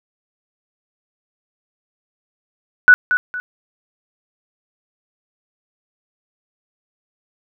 sine tone with echo, 1480 Hz, F#6, in tune, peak -3 dBFS, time 2.88-2.94 s, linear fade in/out 0 ms, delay 230 ms, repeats 2, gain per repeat -10 dB, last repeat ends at 3.4 s, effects none

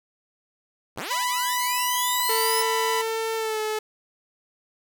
5% pulse linear sweep, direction up, 41.2 to 5300 Hz, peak -19 dBFS, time 0.96-2.63 s, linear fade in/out 20 ms
sawtooth tone, 990 Hz, B5, 4 cents sharp, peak -20 dBFS, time 1.1-3.02 s, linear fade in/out 10 ms
sawtooth tone with pitch glide, 448.1 to 431.3 Hz, A4 to A4, +32 to -35 cents, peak -21 dBFS, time 2.29-3.79 s, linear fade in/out 5 ms, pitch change -67 cents, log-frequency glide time 3.36-3.6 s
effects none

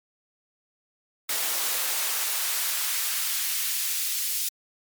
white noise with high-pass filter sweep, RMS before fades -27 dBFS, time 1.29-4.49 s, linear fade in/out 5 ms, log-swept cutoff 380 to 3400 Hz, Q 0.71, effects MP3 96 kbps

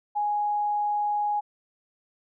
sine tone, 830.6 Hz, G#5, in tune, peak -23 dBFS, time 0.15-1.41 s, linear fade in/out 20 ms, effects none

